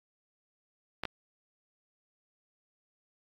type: clicks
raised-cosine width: 0.3 ms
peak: -17 dBFS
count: 2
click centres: 1.036 / 1.053 s
effects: AAC 48 kbps